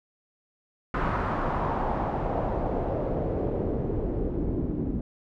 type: noise with low-pass filter sweep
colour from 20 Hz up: pink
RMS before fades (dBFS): -28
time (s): 0.94-5.01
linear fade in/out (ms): 2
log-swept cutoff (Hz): 1300 to 280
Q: 2.1
effects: none